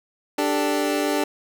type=chord; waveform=25% pulse; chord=D suspended fourth; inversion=none; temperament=equal; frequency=293.7 / 392 / 440 Hz; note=D4 / G4 / A4; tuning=0 / 0 / 0 cents; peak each=-19 / -22 / -24 dBFS; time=0.38-1.24 s; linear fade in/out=5 ms; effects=none

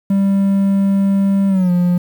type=tone with pitch glide; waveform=triangle; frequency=196.5 to 177.1 Hz; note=G3 to F3; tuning=+4 to +24 cents; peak=-9 dBFS; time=0.1-1.98 s; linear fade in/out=5 ms; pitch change=-180 cents; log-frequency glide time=1.48-1.71 s; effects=7-bit

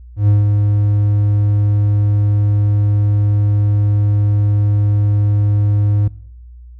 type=tone with ADSR envelope; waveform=triangle; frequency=103.1 Hz; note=G#2; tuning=12 cents flat; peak=-5 dBFS; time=0.16-6.08 s; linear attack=120 ms; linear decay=160 ms; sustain=-4 dB; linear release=5 ms; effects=noise-tail reverb RT60 0.9 s tail -26 dB re dry + added 60 Hz sine -34 dBFS peak until 6.79 s

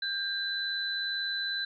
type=tone pair together; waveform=sine; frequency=1591 / 4009 Hz; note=G6 / B7; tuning=+25 / +25 cents; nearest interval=octave + major third; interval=1600 cents; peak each=-33 / -32 dBFS; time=0.02-1.65 s; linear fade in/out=5 ms; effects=none

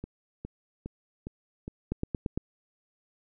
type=two click trains; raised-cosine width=3 ms; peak=-16 / -24 dBFS; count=5 / 5; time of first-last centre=1.92-2.376 / 0.04-1.679 s; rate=8.78 / 2.44 Hz; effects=none

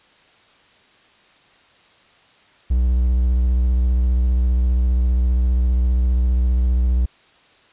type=tone with vibrato; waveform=triangle; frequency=61.74 Hz; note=B1; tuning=in tune; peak=-12 dBFS; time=2.7-7.06 s; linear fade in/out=10 ms; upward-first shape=triangle; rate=15 Hz; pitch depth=65 cents each way; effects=white hiss -53 dBFS RMS until 7.72 s + resampled to 8000 Hz

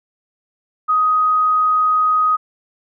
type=tone; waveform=sine; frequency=1253 Hz; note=D#6; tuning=12 cents sharp; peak=-12 dBFS; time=0.88-2.37 s; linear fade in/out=20 ms; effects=none

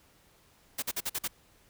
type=noise bursts; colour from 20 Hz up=white; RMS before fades=-32 dBFS; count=6; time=0.78-1.279 s; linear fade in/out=10 ms; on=44 ms; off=47 ms; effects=pink hiss -63 dBFS RMS until 1.69 s

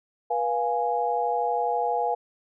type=chord; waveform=sine; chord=F diminished; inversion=second; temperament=equal with one note detuned; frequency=484.8 / 698.5 / 830.6 Hz; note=Cb5 / F5 / Ab5; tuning=-32 / 0 / 0 cents; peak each=-28 / -27 / -26 dBFS; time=0.3-2.15 s; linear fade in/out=10 ms; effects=none

